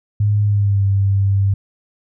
sine tone with pitch glide, 103.83 to 98.51 Hz, G#2 to G2, 0 to +9 cents, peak -12 dBFS, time 0.2-1.54 s, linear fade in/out 5 ms, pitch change -91 cents, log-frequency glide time 0.43-0.84 s, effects none

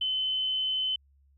sine tone, 3046 Hz, F#7, 50 cents sharp, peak -26 dBFS, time 0.01-0.96 s, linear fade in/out 5 ms, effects added 69 Hz sine -60 dBFS peak until 1.37 s

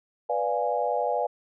sine chord, B diminished seventh, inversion none, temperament equal, 493.9 / 587.3 / 698.5 / 830.6 Hz, B4 / D5 / F5 / Ab5, 0 / 0 / 0 / 0 cents, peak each -29 dBFS, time 0.29-1.27 s, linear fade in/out 10 ms, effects none

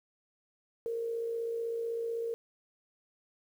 sine tone with amplitude modulation, 461.6 Hz, A#4, 17 cents flat, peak -30 dBFS, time 0.86-2.34 s, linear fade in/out 0 ms, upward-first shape sine, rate 55.9 Hz, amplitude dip 40%, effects 10-bit

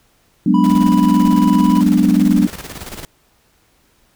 sine chord, G# half-diminished seventh, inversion third, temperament equal, 185 / 207.7 / 246.9 / 293.7 Hz, F#3 / G#3 / B3 / D4, 0 / 0 / 0 / 0 cents, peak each -15 dBFS, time 0.46-2.47 s, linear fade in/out 5 ms
triangle tone, 986 Hz, B5, 3 cents flat, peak -18 dBFS, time 0.54-1.81 s, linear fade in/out 5 ms
pink noise with tremolo, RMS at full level -29 dBFS, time 0.64-3.05 s, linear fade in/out 0 ms, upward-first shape square, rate 18 Hz, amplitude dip 60%
effects pink hiss -57 dBFS RMS until 4.15 s

